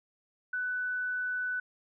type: tone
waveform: sine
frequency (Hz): 1494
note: F#6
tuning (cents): +16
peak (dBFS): -30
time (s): 0.53-1.6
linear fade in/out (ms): 5
effects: none